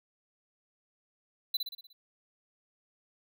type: tone with echo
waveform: square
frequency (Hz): 4000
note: B7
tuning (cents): +21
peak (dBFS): -27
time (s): 1.54-1.57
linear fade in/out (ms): 5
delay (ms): 60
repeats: 6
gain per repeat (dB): -5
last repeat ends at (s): 1.93
effects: none